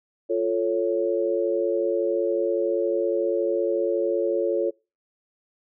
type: chord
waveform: sine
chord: F augmented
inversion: none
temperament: equal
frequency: 349.2 / 440 / 554.4 Hz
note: F4 / A4 / C#5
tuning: 0 / 0 / 0 cents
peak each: -25 dBFS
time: 0.29-4.71 s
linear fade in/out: 20 ms
effects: noise-tail reverb RT60 0.3 s tail -25 dB re dry